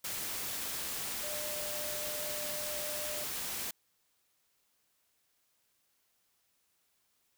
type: tone in noise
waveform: sine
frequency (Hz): 599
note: D5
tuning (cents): +34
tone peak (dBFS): -42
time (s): 1.23-3.24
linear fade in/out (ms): 5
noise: white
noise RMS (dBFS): -38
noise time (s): 0.04-3.71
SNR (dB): -7
effects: white hiss -75 dBFS RMS until 7.37 s